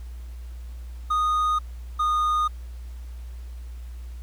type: tone pair in turn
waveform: triangle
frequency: 1237 / 1229.2 Hz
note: D#6 / D#6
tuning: -10 / -21 cents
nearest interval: unison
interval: 11 cents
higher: first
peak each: -18 dBFS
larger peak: neither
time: 1.1-1.59 / 1.99-2.48 s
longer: neither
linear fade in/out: 10 ms
effects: added 60 Hz sine -34 dBFS peak until 4.22 s + pink hiss -56 dBFS RMS until 4.22 s